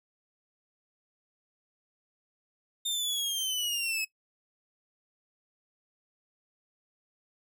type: linear sweep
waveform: sawtooth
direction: down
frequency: 3640 to 2558 Hz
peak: -26 dBFS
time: 2.85-4.05 s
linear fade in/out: 10 ms
effects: noise-tail reverb RT60 0.1 s tail -20 dB re dry

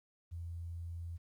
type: tone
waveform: sine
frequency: 84.8 Hz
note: E2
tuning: 50 cents sharp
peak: -40 dBFS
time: 0.31-1.18 s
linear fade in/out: 20 ms
effects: 12-bit

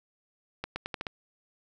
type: accelerating click train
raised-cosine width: 0.3 ms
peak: -17 dBFS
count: 6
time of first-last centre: 0.64-1.068 s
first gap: 120 ms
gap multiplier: 0.83
effects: none

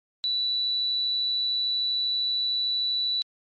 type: tone with amplitude modulation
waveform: sine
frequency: 3954 Hz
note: B7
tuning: 1 cent sharp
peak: -22 dBFS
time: 0.24-3.22 s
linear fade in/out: 0 ms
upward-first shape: sine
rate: 133 Hz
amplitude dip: 25%
effects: MP3 32 kbps

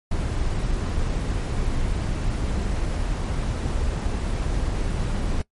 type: noise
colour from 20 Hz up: brown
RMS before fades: -24 dBFS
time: 0.11-5.42 s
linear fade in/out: 5 ms
effects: noise-tail reverb RT60 0.1 s tail -20 dB re dry + MP3 48 kbps

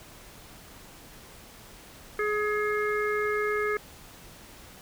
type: harmonic tone with a mistuned harmonic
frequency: 420 Hz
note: G#4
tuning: 19 cents sharp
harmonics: 1 / 3 / 4 / 5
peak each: -27 / -32 / -33 / -34 dBFS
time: 2.19-3.77 s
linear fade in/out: 2 ms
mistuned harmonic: 5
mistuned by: +27 cents
effects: pink hiss -49 dBFS RMS until 4.81 s

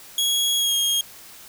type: tone with pitch glide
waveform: sawtooth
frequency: 3322 to 3252 Hz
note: G#7 to G#7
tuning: 0 to -37 cents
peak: -16 dBFS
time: 0.18-1.01 s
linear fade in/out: 2 ms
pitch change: -37 cents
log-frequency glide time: 0.57-0.74 s
effects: white hiss -44 dBFS RMS until 1.48 s

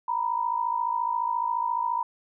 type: tone pair together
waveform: sine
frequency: 933.4 / 987.8 Hz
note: A#5 / B5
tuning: +2 / 0 cents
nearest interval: minor second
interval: 98 cents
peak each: -27 dBFS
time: 0.08-2.03 s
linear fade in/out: 5 ms
effects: none

